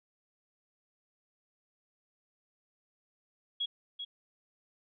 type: tone with echo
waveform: sine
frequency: 3322 Hz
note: G#7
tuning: in tune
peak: -30 dBFS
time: 3.6-3.66 s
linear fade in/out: 10 ms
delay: 390 ms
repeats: 1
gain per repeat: -7 dB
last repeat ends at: 4.05 s
effects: none